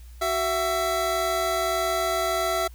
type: tone pair together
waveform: 25% pulse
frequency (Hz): 374.3 / 667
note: F#4 / E5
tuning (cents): +20 / +20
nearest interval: minor seventh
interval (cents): 1000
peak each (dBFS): -26 / -20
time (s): 0.21-2.68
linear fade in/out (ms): 10
effects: added 60 Hz sine -41 dBFS peak until 2.74 s + white hiss -57 dBFS RMS until 2.74 s